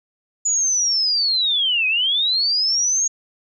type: linear two-way sweep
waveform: sine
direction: down then up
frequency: 6960 to 2484 to 6660 Hz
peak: -16 dBFS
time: 0.45-3.08 s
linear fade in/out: 10 ms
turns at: 1.87 s
effects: none